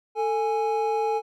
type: tone pair together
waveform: triangle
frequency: 444.9 / 830.6 Hz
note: A4 / G#5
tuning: +19 / 0 cents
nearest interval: major seventh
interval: 1081 cents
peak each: -23 dBFS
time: 0.15-1.22 s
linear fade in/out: 50 ms
effects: none